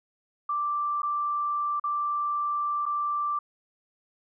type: tone with dropouts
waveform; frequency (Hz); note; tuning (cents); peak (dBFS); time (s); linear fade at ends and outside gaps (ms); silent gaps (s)
sine; 1174.7; D6; 0; -25; 0.49-3.39; 5; 1.02-1.03 / 1.798-1.839 / 2.856-2.862
effects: none